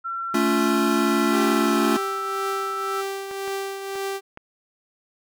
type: tone with pitch glide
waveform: sine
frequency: 1356 to 1320.4 Hz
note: E6 to E6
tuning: +49 to +2 cents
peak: -26 dBFS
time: 0.04-3.02 s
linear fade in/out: 20 ms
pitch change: -47 cents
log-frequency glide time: 1.34-1.78 s
type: chord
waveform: square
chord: A augmented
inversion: none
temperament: equal with one note detuned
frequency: 220 / 283 / 349.2 Hz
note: A3 / C#4 / E#4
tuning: 0 / +36 / 0 cents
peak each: -24 dBFS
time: 0.34-1.97 s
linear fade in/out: 5 ms
type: tone with tremolo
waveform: sawtooth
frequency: 391.4 Hz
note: G4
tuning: 3 cents flat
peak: -21 dBFS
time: 1.3-4.21 s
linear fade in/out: 50 ms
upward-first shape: triangle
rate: 1.9 Hz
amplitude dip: 55%
type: clicks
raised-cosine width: 0.5 ms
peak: -24 dBFS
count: 4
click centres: 3.312 / 3.478 / 3.956 / 4.374 s
effects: none